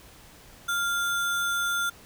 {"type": "tone with sample-and-hold", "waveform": "sine", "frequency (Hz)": 1396.9, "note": "F6", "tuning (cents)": 0, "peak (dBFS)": -24, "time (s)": [0.68, 1.9], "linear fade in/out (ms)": 10, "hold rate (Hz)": 4900, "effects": ["pink hiss -51 dBFS RMS until 2.05 s"]}